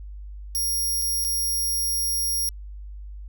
5% pulse tone with dropouts, 5600 Hz, F8, 4 cents sharp, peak -17 dBFS, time 0.55-2.49 s, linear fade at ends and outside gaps 0 ms, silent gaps 1.016-1.02 / 1.241-1.247 s, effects added 50 Hz sine -35 dBFS peak until 3.28 s

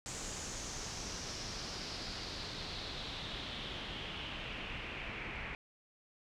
pink noise with low-pass filter sweep, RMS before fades -43 dBFS, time 0.06-5.55 s, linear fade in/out 0 ms, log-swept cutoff 7300 to 2300 Hz, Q 3.9, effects none

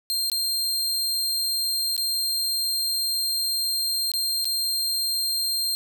sawtooth tone with dropouts, 4186 Hz, C8, in tune, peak -20 dBFS, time 0.1-5.75 s, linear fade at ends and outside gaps 0 ms, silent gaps 0.299-0.317 / 1.965-1.978 / 4.117-4.137 / 4.445-4.454 s, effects none

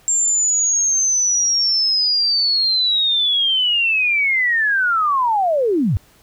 sine linear sweep, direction down, 7420 to 77.78 Hz, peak -14 dBFS, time 0.08-5.97 s, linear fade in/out 0 ms, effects pink hiss -52 dBFS RMS until 6.22 s

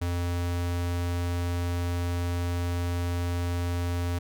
square tone, 87.31 Hz, F2, in tune, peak -27 dBFS, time 0.01-4.19 s, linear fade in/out 10 ms, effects none

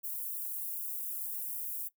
white high-pass noise, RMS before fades -38 dBFS, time 0.03-1.89 s, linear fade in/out 20 ms, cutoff 11000 Hz, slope 24 dB/octave, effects noise-tail reverb RT60 0.1 s tail -18 dB re dry

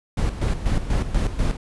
brown noise with tremolo, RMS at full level -20 dBFS, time 0.17-1.57 s, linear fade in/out 5 ms, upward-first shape square, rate 4.1 Hz, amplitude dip 65%, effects resampled to 24000 Hz

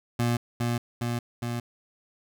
25% pulse tone with echo, 119.2 Hz, A#2, 39 cents sharp, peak -19 dBFS, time 0.19-0.37 s, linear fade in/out 5 ms, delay 410 ms, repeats 3, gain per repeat -2 dB, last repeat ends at 1.6 s, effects none

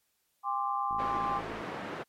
sine chord, G suspended fourth, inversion none, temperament equal with one note detuned, 804.6 / 1046.5 / 1174.7 Hz, G5 / C6 / D6, +45 / 0 / 0 cents, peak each -33 dBFS, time 0.43-1.42 s, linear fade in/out 50 ms
click train, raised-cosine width 3 ms, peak -35 dBFS, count 39, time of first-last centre 0.91-1.61 s, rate 54.3 Hz
pink band-pass noise, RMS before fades -39 dBFS, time 0.98-2.04 s, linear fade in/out 20 ms, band 230 to 1800 Hz, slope 12 dB/octave
effects white hiss -75 dBFS RMS until 2.08 s + MP3 64 kbps

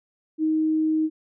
sine tone, 313.8 Hz, D#4, 15 cents sharp, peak -19 dBFS, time 0.38-1.1 s, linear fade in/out 50 ms, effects none

